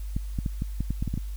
clicks, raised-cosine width 5 ms, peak -16 dBFS, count 10, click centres 0.165 / 0.388 / 0.462 / 0.621 / 0.806 / 0.906 / 1.025 / 1.077 / 1.14 / 1.176 s, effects added 50 Hz sine -31 dBFS peak until 1.36 s + white hiss -54 dBFS RMS until 1.36 s

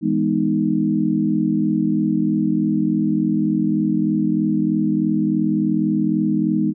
sine chord, E major seventh, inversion none, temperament equal with one note detuned, 164.81 / 207.7 / 247.8 / 311.1 Hz, E3 / G#3 / B3 / D#4, 0 / 0 / +6 / 0 cents, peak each -24 / -20 / -23 / -20 dBFS, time 0.01-6.74 s, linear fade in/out 50 ms, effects none

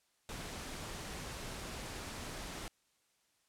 pink noise, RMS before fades -44 dBFS, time 0.29-2.68 s, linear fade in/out 0 ms, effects white hiss -75 dBFS RMS until 3.48 s + low-pass 10000 Hz 12 dB/octave

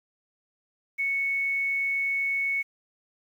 sine tone with quantisation, 2213 Hz, C#7, 3 cents flat, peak -24 dBFS, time 0.98-2.63 s, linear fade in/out 20 ms, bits 9, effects none

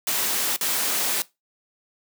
white noise with dropouts, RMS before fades -24 dBFS, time 0.07-1.22 s, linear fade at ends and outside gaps 2 ms, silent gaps 0.563-0.61 s, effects noise-tail reverb RT60 0.2 s tail -19 dB re dry + high-pass 200 Hz 12 dB/octave

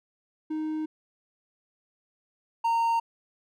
triangle tone pair in turn, 311.1 / 921.5 Hz, D#4 / A#5, 0 / -20 cents, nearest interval octave + perfect fifth, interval 1880 cents, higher second, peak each -26 / -20 dBFS, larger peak second, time 0.5-0.86 / 2.64-3 s, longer neither, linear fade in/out 10 ms, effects none

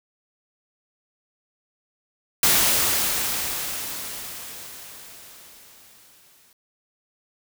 white noise with exponential decay, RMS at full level -17 dBFS, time 2.43-6.53 s, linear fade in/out 2 ms, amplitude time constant 890 ms, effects none

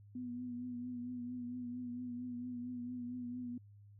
sine tone with vibrato, 245.7 Hz, B3, 9 cents flat, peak -40 dBFS, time 0.15-3.58 s, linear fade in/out 5 ms, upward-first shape triangle, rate 4.4 Hz, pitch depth 42 cents each way, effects added 102 Hz sine -56 dBFS peak until 3.99 s

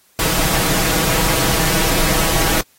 pink noise with comb filter, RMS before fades -17 dBFS, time 0.19-2.61 s, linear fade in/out 2 ms, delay 6.2 ms, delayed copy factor +0.65, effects white hiss -55 dBFS RMS until 2.78 s + AAC 48 kbps

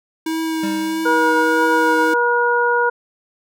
square tone with vibrato, 320 Hz, D#4, 49 cents sharp, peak -20 dBFS, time 0.26-2.14 s, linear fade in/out 5 ms, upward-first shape triangle, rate 1.6 Hz, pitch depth 21 cents each way
square tone with exponential decay, 198.8 Hz, G3, 25 cents sharp, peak -23 dBFS, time 0.63-1.46 s, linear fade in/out 5 ms, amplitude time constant 180 ms
harmonic tone, 480 Hz, B4, 49 cents flat, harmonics 1 / 2 / 3, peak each -18 / -18 / -18 dBFS, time 1.05-2.9 s, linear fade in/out 10 ms
effects none

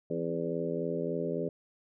harmonic tone with a mistuned harmonic, 83.5 Hz, E2, 23 cents sharp, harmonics 2 / 3 / 4 / 5 / 6 / 7, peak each -37 / -38 / -39 / -35 / -37 / -39 dBFS, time 0.1-1.49 s, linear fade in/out 5 ms, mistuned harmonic 3, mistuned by +44 cents, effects none

